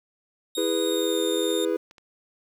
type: tone with pitch glide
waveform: sawtooth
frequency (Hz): 3729 to 3659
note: A#7 to A#7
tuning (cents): 0 to -33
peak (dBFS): -27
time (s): 0.55-1.65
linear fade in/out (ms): 2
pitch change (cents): -33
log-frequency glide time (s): 0.83-1.2
type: chord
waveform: triangle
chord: E major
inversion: none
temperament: just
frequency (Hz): 329.6 / 412 / 494.4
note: E4 / G#4 / B4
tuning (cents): 0 / -14 / +2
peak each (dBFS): -25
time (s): 0.57-1.77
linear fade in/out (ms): 10
type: clicks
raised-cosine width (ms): 0.2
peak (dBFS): -32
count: 4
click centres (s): 1.434 / 1.507 / 1.911 / 1.982
effects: 9-bit